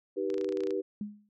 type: chord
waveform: sine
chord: Eb augmented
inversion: none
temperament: just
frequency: 311.1 / 388.9 / 486.1 Hz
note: Eb4 / G4 / B4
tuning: 0 / -14 / -28 cents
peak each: -36 / -31 / -34 dBFS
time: 0.16-0.82 s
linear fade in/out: 20 ms
type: clicks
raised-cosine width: 0.2 ms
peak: -28 dBFS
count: 12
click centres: 0.302 / 0.342 / 0.381 / 0.412 / 0.445 / 0.49 / 0.524 / 0.572 / 0.606 / 0.636 / 0.671 / 0.707 s
type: tone with exponential decay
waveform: sine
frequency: 207.7 Hz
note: G#3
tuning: in tune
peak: -30 dBFS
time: 1.01-1.29 s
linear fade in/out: 2 ms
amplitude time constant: 60 ms
effects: none